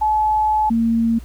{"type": "tone pair in turn", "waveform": "sine", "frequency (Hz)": [858, 229.1], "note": ["A5", "A#3"], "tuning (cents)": [-44, -30], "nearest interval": "octave + major seventh", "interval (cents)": 2286, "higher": "first", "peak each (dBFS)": -14, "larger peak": "neither", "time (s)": [[0.01, 0.7], [0.7, 1.19]], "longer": "first", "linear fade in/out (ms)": 10, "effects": ["added 60 Hz sine -33 dBFS peak until 1.24 s", "pink hiss -49 dBFS RMS until 1.24 s"]}